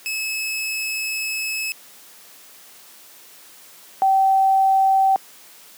sawtooth / sine tone pair in turn, 2589 / 772.4 Hz, E7 / G5, -32 / -26 cents, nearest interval octave + major sixth, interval 2094 cents, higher first, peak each -20 / -13 dBFS, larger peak second, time 0.06-1.72 / 4.02-5.16 s, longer first, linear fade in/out 0 ms, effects white hiss -46 dBFS RMS until 5.77 s + high-pass 200 Hz 12 dB/octave

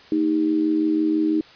sine tone with amplitude modulation, 312.5 Hz, D#4, 8 cents sharp, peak -14 dBFS, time 0.12-1.41 s, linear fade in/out 2 ms, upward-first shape sine, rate 86.1 Hz, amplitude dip 70%, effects white hiss -47 dBFS RMS until 1.55 s + resampled to 11025 Hz

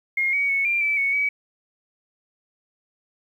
sine tone with pitch steps, 2139 / 2251 / 2209 / 2380 / 2314 / 2218 / 2275 Hz, C7 / C#7 / C#7 / D7 / D7 / C#7 / C#7, +38 / +26 / -7 / +22 / -26 / 0 / +44 cents, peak -19 dBFS, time 0.17-1.29 s, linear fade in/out 5 ms, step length 160 ms, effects 9-bit

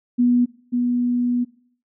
sine tone pair in turn, 244.1 / 244.1 Hz, B3 / B3, -20 / -20 cents, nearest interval unison, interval 0 cents, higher neither, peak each -13 / -17 dBFS, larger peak first, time 0.18-0.46 / 0.72-1.45 s, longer second, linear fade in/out 20 ms, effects noise-tail reverb RT60 0.6 s tail -21 dB re dry

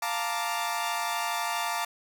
sawtooth chord, Bb major seventh, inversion second, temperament equal, 698.5 / 880 / 932.3 / 1174.7 Hz, F5 / A5 / Bb5 / D6, 0 / 0 / 0 / 0 cents, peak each -30 dBFS, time 0.02-1.85 s, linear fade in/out 5 ms, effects none

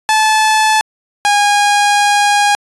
sawtooth tone pair in turn, 868 / 819.3 Hz, A5 / G#5, -24 / -24 cents, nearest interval minor second, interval 100 cents, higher first, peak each -5 dBFS, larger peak neither, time 0.09-0.81 / 1.25-2.55 s, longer second, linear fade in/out 0 ms, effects resampled to 24000 Hz

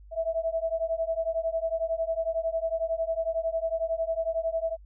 sine beating tone pair, 650 / 661 Hz, E5 / E5, -24 / +5 cents, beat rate 11 Hz, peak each -29 dBFS, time 0.11-4.77 s, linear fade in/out 50 ms, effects added 50 Hz sine -47 dBFS peak until 4.85 s

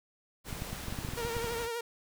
pink noise, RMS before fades -42 dBFS, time 0.44-1.69 s, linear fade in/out 50 ms
clicks, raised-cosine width 5 ms, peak -25 dBFS, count 12, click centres 0.528 / 0.621 / 0.73 / 0.883 / 0.925 / 0.988 / 1.049 / 1.088 / 1.136 / 1.25 / 1.367 / 1.444 s
sawtooth tone with vibrato, 466.2 Hz, A#4, in tune, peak -30 dBFS, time 1.17-1.81 s, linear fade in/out 5 ms, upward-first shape triangle, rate 12 Hz, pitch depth 54 cents each way
effects none

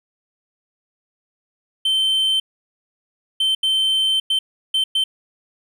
triangle tone bursts at uneven times, 3098 Hz, G7, 21 cents flat, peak -14 dBFS, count 6, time 1.85-2.4 / 3.4-3.55 / 3.63-4.2 / 4.3-4.39 / 4.74-4.84 / 4.95-5.04 s, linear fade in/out 5 ms, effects none

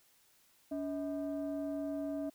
sine tone pair together, 284.7 / 639.1 Hz, C#4 / D#5, +46 / +46 cents, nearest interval octave + major second, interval 1400 cents, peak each -35 / -38 dBFS, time 0.71-2.3 s, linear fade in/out 10 ms, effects tanh soft clip ceiling -31 dBFS + white hiss -68 dBFS RMS until 2.34 s

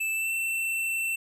square tone with pitch glide, 2637 to 2686 Hz, E7 to E7, 0 to +32 cents, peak -27 dBFS, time 0-1.16 s, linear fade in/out 10 ms, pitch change +32 cents, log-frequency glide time 0.12-0.32 s, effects none

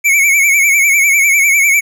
square tone with vibrato, 2256 Hz, C#7, 30 cents sharp, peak -8 dBFS, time 0.04-1.81 s, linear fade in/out 20 ms, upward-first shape triangle, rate 10 Hz, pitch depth 93 cents each way, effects none

